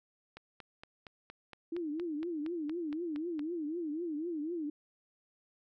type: click train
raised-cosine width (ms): 0.3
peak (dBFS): -31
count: 14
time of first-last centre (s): 0.37-3.393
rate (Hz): 4.3
type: tone with vibrato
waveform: sine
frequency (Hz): 321.2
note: E4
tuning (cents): -45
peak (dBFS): -34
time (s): 1.72-4.7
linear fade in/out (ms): 5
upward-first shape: triangle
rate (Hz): 4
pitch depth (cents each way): 200
effects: none